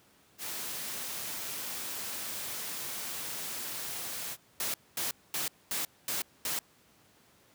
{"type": "noise", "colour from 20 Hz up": "white", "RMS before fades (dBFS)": -38, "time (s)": [0.38, 4.37], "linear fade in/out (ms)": 50}
{"type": "noise bursts", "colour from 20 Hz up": "white", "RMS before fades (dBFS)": -33, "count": 6, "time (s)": [4.6, 6.59], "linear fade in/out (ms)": 2, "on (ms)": 140, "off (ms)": 230}
{"effects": ["pink hiss -63 dBFS RMS until 7.54 s", "high-pass 100 Hz 12 dB/octave"]}